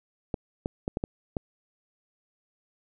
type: clicks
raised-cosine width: 2 ms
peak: -15 dBFS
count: 6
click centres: 0.342 / 0.659 / 0.879 / 0.971 / 1.039 / 1.368 s
effects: none